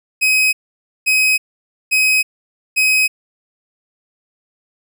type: tone bursts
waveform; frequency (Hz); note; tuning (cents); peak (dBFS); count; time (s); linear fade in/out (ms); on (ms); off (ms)
40% pulse; 2530; D#7; +28; -10; 4; 0.21-3.08; 20; 320; 530
effects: none